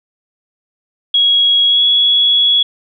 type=tone with pitch glide; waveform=sine; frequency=3316 to 3362 Hz; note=G#7 to G#7; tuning=-3 to +20 cents; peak=-8 dBFS; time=1.14-2.63 s; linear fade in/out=5 ms; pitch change=+23 cents; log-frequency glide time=1.66-1.84 s; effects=none